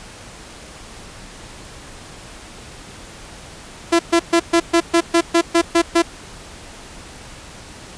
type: tone bursts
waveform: sawtooth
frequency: 337.6 Hz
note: E4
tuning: 41 cents sharp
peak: -7 dBFS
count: 11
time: 3.92-6.023 s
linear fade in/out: 10 ms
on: 73 ms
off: 130 ms
effects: pink hiss -38 dBFS RMS until 7.97 s + resampled to 22050 Hz